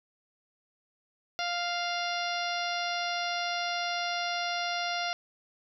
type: harmonic tone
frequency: 698.5 Hz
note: F5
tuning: in tune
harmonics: 1 / 2 / 3 / 4 / 5 / 6 / 7 / 8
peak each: -33 / -36 / -38 / -39 / -40 / -41 / -41 / -42 dBFS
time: 1.39-5.13 s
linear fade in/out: 0 ms
effects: none